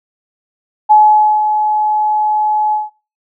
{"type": "tone with ADSR envelope", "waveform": "sine", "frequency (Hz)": 851, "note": "G#5", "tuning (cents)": 42, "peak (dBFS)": -3, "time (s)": [0.89, 2.9], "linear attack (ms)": 22, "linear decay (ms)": 500, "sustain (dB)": -8, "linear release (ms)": 170, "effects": ["noise-tail reverb RT60 0.3 s tail -17 dB re dry"]}